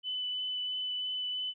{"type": "tone with vibrato", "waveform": "sine", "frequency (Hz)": 3000, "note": "F#7", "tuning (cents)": 23, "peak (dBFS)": -32, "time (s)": [0.03, 1.54], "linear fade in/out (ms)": 50, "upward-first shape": "triangle", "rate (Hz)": 3, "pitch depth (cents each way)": 10, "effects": []}